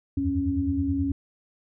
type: tone cluster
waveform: sine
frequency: 76.9 / 86.5 / 95.9 / 276.1 Hz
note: D#2 / F2 / G2 / C#4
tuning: -20 / -16 / -37 / -7 cents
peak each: -32 / -31 / -33 / -24 dBFS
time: 0.17-1.12 s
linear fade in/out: 5 ms
effects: none